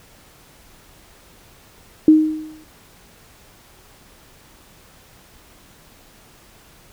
sine tone with exponential decay, 311.1 Hz, D#4, in tune, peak -4 dBFS, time 2.08-2.64 s, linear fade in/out 2 ms, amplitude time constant 120 ms, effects pink hiss -49 dBFS RMS until 6.92 s

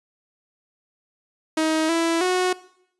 sawtooth tone with pitch steps, 316.2 / 331.9 / 366 Hz, D#4 / E4 / F#4, +28 / +12 / -19 cents, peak -15 dBFS, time 1.57-2.53 s, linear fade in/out 5 ms, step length 320 ms, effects noise-tail reverb RT60 0.7 s tail -19 dB re dry + resampled to 24000 Hz

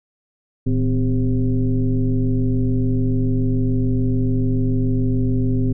sine tone with frequency modulation, 116.54 Hz, A#2, in tune, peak -15 dBFS, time 0.66-5.73 s, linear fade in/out 10 ms, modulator 140 Hz, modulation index 1.3, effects none

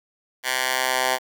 10% pulse tone with high-pass filter sweep, 128.9 Hz, C3, 26 cents flat, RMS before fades -23 dBFS, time 0.43-1.19 s, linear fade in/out 50 ms, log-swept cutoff 1500 to 840 Hz, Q 1.1, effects 8-bit

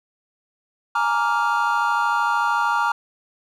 triangle chord, Bb dominant seventh, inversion third, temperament just, 839.1 / 932.3 / 1165.4 / 1398.5 Hz, Ab5 / Bb5 / D6 / F6, +18 / 0 / -14 / +2 cents, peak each -24 / -20 / -23 / -21 dBFS, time 0.95-2.92 s, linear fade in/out 5 ms, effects none

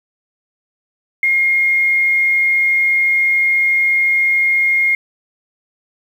sine tone, 2137 Hz, C7, 36 cents sharp, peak -11 dBFS, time 1.23-4.95 s, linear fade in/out 2 ms, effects 7-bit

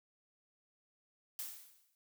blue noise with exponential decay, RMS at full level -40 dBFS, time 1.39-1.95 s, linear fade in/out 0 ms, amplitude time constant 120 ms, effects none

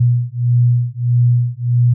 sine beating tone pair, 120.5 / 122.1 Hz, B2 / B2, -42 / -19 cents, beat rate 1.6 Hz, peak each -14 dBFS, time 0-1.94 s, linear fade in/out 10 ms, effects none

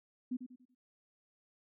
sine tone with echo, 251 Hz, B3, 28 cents sharp, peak -33 dBFS, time 0.31-0.37 s, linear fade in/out 10 ms, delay 95 ms, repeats 4, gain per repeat -9 dB, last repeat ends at 0.75 s, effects none

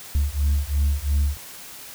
sine beating tone pair, 70.1 / 73 Hz, C#2 / D2, +20 / -10 cents, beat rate 2.9 Hz, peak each -20 dBFS, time 0.15-1.37 s, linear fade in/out 0 ms, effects tanh soft clip ceiling -15 dBFS + white hiss -40 dBFS RMS until 1.94 s

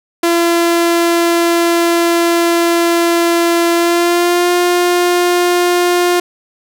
sawtooth tone with pitch glide, 340.2 to 353.4 Hz, F4 to F4, -45 to +21 cents, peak -6 dBFS, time 0.23-6.2 s, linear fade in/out 5 ms, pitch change +66 cents, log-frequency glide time 3.74-4.51 s, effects none

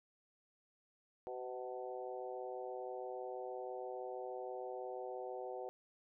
harmonic tone with a mistuned harmonic, 126.2 Hz, B2, 38 cents sharp, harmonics 3 / 4 / 5 / 6 / 7, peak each -47 / -46 / -51 / -48 / -55 dBFS, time 1.27-5.69 s, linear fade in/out 0 ms, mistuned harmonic 6, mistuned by -20 cents, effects none

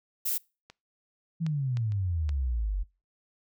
violet noise, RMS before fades -29 dBFS, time 0.25-0.38 s, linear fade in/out 10 ms
clicks, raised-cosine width 0.2 ms, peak -29 / -24 / -25 / -34 / -25 dBFS, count 5, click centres 0.7 / 1.465 / 1.771 / 1.921 / 2.292 s
sine exponential sweep, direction down, 168.8 to 44.63 Hz, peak -26 dBFS, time 1.4-2.84 s, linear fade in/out 20 ms
effects noise-tail reverb RT60 0.3 s tail -25 dB re dry

